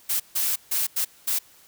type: noise bursts at uneven times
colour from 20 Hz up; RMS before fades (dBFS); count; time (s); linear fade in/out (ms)
blue; -24; 5; 0.09-0.2 / 0.35-0.56 / 0.71-0.87 / 0.96-1.05 / 1.27-1.39; 10
effects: white hiss -54 dBFS RMS until 1.67 s